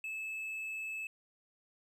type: tone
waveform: triangle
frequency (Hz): 2608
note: E7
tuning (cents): -19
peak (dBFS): -36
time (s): 0.04-1.07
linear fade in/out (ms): 2
effects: none